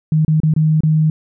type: tone with dropouts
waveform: sine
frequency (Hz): 156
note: D#3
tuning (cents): +5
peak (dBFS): -10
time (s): 0.12-1.1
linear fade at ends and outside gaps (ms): 2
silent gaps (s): 0.249-0.28 / 0.402-0.433 / 0.538-0.563 / 0.806-0.834
effects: none